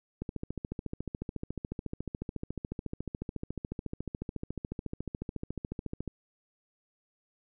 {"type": "click train", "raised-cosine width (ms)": 3, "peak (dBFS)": -22, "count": 83, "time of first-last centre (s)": [0.22, 6.077], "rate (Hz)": 14, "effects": []}